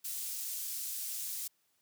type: high-pass noise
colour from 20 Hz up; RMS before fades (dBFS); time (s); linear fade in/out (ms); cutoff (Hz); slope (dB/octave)
pink; -39; 0.04-1.48; 10; 7600; 12
effects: white hiss -75 dBFS RMS until 1.81 s + high-pass 80 Hz 12 dB/octave